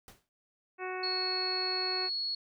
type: noise with exponential decay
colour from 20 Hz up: pink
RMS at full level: -49 dBFS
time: 0.08-0.29 s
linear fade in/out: 0 ms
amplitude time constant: 44 ms
type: harmonic tone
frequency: 370 Hz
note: F#4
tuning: in tune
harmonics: 1 / 2 / 3 / 4 / 5 / 6 / 7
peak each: -38 / -41 / -43 / -44 / -45 / -46 / -46 dBFS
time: 0.78-2.1 s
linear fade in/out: 50 ms
type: tone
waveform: sine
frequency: 4350 Hz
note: C#8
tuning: 33 cents flat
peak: -31 dBFS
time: 1.03-2.35 s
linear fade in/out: 5 ms
effects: none